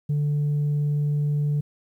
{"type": "tone", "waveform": "sine", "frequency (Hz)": 146.83, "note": "D3", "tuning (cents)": 0, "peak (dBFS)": -18, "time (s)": [0.09, 1.61], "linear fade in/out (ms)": 10, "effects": ["tanh soft clip ceiling -19 dBFS", "10-bit"]}